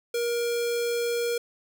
square tone with notch filter, 473 Hz, A#4, 25 cents sharp, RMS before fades -27 dBFS, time 0.14-1.38 s, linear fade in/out 5 ms, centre 1000 Hz, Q 0.81, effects none

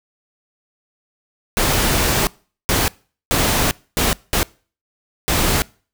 pink noise bursts at uneven times, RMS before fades -17 dBFS, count 6, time 1.57-2.27 / 2.69-2.88 / 3.31-3.71 / 3.97-4.13 / 4.33-4.43 / 5.28-5.62 s, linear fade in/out 0 ms, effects noise-tail reverb RT60 0.4 s tail -24 dB re dry

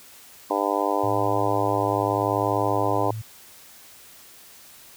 harmonic tone, 100.6 Hz, G2, 45 cents sharp, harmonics 3 / 4 / 5 / 6 / 7 / 8 / 9 / 10, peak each -29 / -29 / -29 / -29 / -29 / -29 / -29 / -29 dBFS, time 0.5-3.11 s, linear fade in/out 5 ms
sine tone, 110 Hz, A2, in tune, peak -29 dBFS, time 1.03-3.22 s, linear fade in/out 10 ms
effects white hiss -48 dBFS RMS until 4.96 s

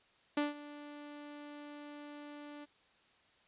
sawtooth tone with ADSR envelope, 293.1 Hz, D4, 3 cents flat, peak -25 dBFS, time 0.37-2.66 s, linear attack 5 ms, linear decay 160 ms, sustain -18 dB, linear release 26 ms, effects white hiss -68 dBFS RMS until 3.47 s + resampled to 8000 Hz

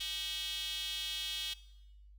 square tone with high-pass filter, 172.5 Hz, F3, 21 cents flat, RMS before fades -39 dBFS, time 0-1.54 s, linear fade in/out 10 ms, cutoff 3300 Hz, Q 5.1, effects noise-tail reverb RT60 1.0 s tail -19 dB re dry + added 50 Hz sine -54 dBFS peak until 2.18 s

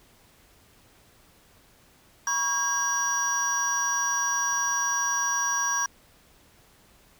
triangle tone cluster, 965 / 1117 / 1620 / 5760 Hz, B5 / C#6 / G#6 / F#8, -40 / +13 / -43 / -47 cents, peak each -30 / -29 / -27 / -25 dBFS, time 2.27-5.86 s, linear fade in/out 2 ms, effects tanh soft clip ceiling -14 dBFS + pink hiss -58 dBFS RMS until 7.19 s

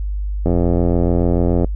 click train, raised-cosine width 2 ms, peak -4 dBFS, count 104, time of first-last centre 0.46-1.645 s, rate 86.9 Hz, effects noise-tail reverb RT60 0.1 s tail -24 dB re dry + added 50 Hz sine -19 dBFS peak until 1.75 s

